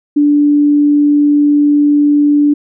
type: tone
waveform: sine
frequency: 292.1 Hz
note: D4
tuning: 9 cents flat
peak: -6 dBFS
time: 0.16-2.54 s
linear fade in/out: 10 ms
effects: none